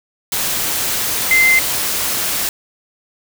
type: tone in noise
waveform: sine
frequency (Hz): 2077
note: C7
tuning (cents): -13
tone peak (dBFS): -9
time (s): 1.31-1.59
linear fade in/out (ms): 2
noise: white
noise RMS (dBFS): -19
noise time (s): 0.32-2.49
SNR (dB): +7
effects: none